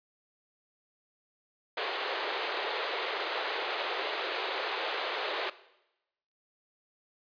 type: band-pass noise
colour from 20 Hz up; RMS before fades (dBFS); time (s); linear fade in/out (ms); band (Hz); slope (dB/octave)
pink; -34; 1.77-5.5; 5; 380 to 4300; 48
effects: noise-tail reverb RT60 0.9 s tail -17 dB re dry + resampled to 11025 Hz